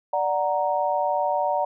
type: chord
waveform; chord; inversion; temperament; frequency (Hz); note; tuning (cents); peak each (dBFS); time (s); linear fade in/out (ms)
sine; D augmented; none; equal; 587.3 / 740 / 932.3; D5 / F#5 / A#5; 0 / 0 / 0; -25; 0.13-1.65; 5
effects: none